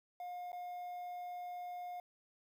triangle tone with dropouts, 714 Hz, F5, 38 cents sharp, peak -40 dBFS, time 0.2-2 s, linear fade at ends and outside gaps 2 ms, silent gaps 0.519-0.529 s, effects 11-bit

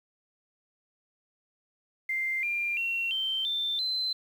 sine tone with pitch steps, 2093 / 2390 / 2730 / 3118 / 3561 / 4067 Hz, C7 / D7 / F7 / G7 / A7 / C8, 0 / +30 / -40 / -10 / +20 / -50 cents, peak -27 dBFS, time 2.09-4.13 s, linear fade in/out 5 ms, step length 340 ms, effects 9-bit

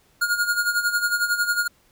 square tone with tremolo, 1427 Hz, F6, 37 cents sharp, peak -18 dBFS, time 0.21-1.68 s, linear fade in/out 10 ms, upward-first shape sine, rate 11 Hz, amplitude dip 70%, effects pink hiss -60 dBFS RMS until 1.91 s

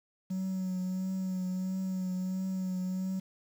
triangle tone with vibrato, 186.4 Hz, F#3, 13 cents sharp, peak -28 dBFS, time 0.3-3.2 s, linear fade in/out 10 ms, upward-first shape triangle, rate 1.5 Hz, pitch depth 30 cents each way, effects tanh soft clip ceiling -25 dBFS + 9-bit

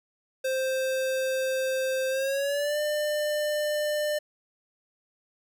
square tone with pitch glide, 524 to 598.5 Hz, C5 to D5, +2 to +33 cents, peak -26 dBFS, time 0.44-4.19 s, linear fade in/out 10 ms, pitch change +231 cents, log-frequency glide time 2.09-2.79 s, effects none

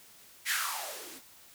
violet noise with band-pass filter sweep, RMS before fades -35 dBFS, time 0.45-1.22 s, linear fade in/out 50 ms, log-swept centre 2100 to 230 Hz, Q 5.3, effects white hiss -56 dBFS RMS until 1.54 s

